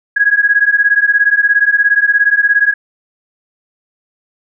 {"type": "beating tone pair", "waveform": "sine", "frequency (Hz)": [1649, 1666], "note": ["G#6", "G#6"], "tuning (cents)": [-13, 5], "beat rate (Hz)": 17, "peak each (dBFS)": -11, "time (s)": [0.16, 2.74], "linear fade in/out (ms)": 10, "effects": []}